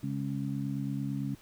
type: harmonic tone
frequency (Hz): 68.9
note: C#2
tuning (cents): -10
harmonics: 2 / 3 / 4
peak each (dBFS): -34 / -36 / -36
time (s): 0.03-1.35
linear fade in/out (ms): 5
effects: pink hiss -58 dBFS RMS until 1.41 s